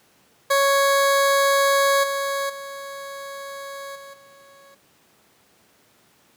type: tone with level steps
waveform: 20% pulse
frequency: 554.4 Hz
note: C#5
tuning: in tune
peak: -11 / -18 / -28 / -34 / -43 dBFS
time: 0.5-4.75 s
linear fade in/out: 10 ms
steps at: 2.03 / 2.49 / 3.95 / 4.13 s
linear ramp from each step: 10 ms
effects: pink hiss -58 dBFS RMS until 6.36 s + high-pass 150 Hz 12 dB/octave